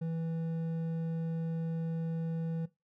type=tone with hard clipping; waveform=triangle; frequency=164 Hz; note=E3; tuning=9 cents flat; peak=-34 dBFS; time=0.01-2.66 s; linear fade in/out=10 ms; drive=10 dB; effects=noise-tail reverb RT60 0.2 s tail -18 dB re dry